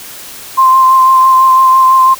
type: tone with vibrato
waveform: sine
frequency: 1046.5 Hz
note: C6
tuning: in tune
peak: -3 dBFS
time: 0.57-2.15 s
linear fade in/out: 20 ms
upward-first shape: sine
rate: 6 Hz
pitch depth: 16 cents each way
effects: white hiss -29 dBFS RMS until 2.19 s